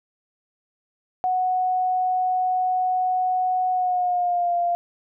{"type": "tone with pitch glide", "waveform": "sine", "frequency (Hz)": [738, 696.6], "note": ["F#5", "F5"], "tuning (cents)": [-5, -5], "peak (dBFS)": -19, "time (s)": [1.24, 4.75], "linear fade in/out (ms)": 0, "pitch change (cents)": -100, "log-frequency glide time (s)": [3.71, 4.54], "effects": []}